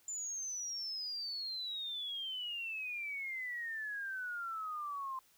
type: exponential sweep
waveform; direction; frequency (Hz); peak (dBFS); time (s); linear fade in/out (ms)
sine; down; 7150 to 1039; -38; 0.08-5.19; 2
effects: white hiss -68 dBFS RMS until 5.37 s